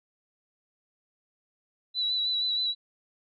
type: tone with vibrato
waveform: sine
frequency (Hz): 3951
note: B7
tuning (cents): 0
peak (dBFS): -25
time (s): 1.94-2.75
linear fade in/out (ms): 50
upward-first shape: sine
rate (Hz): 6.3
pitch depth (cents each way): 30
effects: none